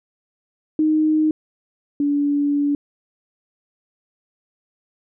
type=tone pair in turn; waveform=sine; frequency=310 / 287.7 Hz; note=D#4 / D4; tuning=-6 / -36 cents; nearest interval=minor second; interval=130 cents; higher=first; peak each=-14 / -16 dBFS; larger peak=first; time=0.79-1.31 / 2-2.75 s; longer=second; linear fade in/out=2 ms; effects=none